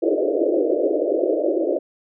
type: band-pass noise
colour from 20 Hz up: pink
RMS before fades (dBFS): -20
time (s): 0.02-1.79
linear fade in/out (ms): 10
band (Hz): 300 to 640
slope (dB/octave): 96
effects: none